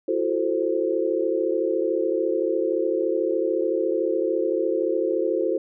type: chord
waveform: sine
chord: F# half-diminished seventh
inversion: third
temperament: equal with one note detuned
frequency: 336.2 / 370 / 440 / 523.3 Hz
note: E4 / F#4 / A4 / C5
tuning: +34 / 0 / 0 / 0 cents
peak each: -26 dBFS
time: 0.08-5.58 s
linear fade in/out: 5 ms
effects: none